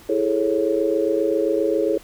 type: chord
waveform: sine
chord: A major seventh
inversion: second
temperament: just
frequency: 330 / 412.5 / 440 / 550 Hz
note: E4 / G#4 / A4 / C#5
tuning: +2 / -12 / 0 / -14 cents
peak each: -23 dBFS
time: 0.09-1.98 s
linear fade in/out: 5 ms
effects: pink hiss -47 dBFS RMS until 2.03 s